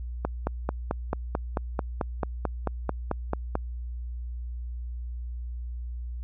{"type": "click train", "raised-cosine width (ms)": 1, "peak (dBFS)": -12, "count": 16, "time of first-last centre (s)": [0.25, 3.554], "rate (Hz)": 4.54, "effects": ["added 60 Hz sine -32 dBFS peak until 6.23 s"]}